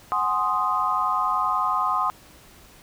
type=chord; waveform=sine; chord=Ab dominant seventh; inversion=third; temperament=equal; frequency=740 / 830.6 / 1046.5 / 1244.5 Hz; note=Gb5 / Ab5 / C6 / Eb6; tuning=0 / 0 / 0 / 0 cents; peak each=-29 / -30 / -24 / -24 dBFS; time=0.12-2.1 s; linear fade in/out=0 ms; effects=pink hiss -50 dBFS RMS until 2.82 s